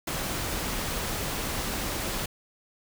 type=noise; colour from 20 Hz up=pink; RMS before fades=-31 dBFS; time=0.07-2.26 s; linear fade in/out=5 ms; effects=none